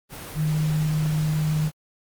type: tone in noise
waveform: sine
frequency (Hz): 154.3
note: D#3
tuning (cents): -14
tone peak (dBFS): -20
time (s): 0.35-1.71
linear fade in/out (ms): 50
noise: pink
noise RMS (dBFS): -37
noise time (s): 0.09-1.72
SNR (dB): +14
effects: Opus 32 kbps